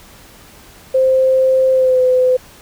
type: tone with pitch glide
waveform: sine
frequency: 523 to 508.4 Hz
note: C5 to C5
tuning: -1 to -50 cents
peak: -9 dBFS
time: 0.94-2.37 s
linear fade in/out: 10 ms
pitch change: -49 cents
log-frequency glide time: 1.72-2.01 s
effects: pink hiss -42 dBFS RMS until 2.61 s